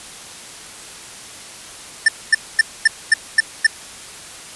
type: tone bursts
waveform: square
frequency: 1786 Hz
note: A6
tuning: 25 cents sharp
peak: -8 dBFS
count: 7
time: 2.06-3.668 s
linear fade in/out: 5 ms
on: 24 ms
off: 240 ms
effects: white hiss -36 dBFS RMS until 4.55 s + resampled to 24000 Hz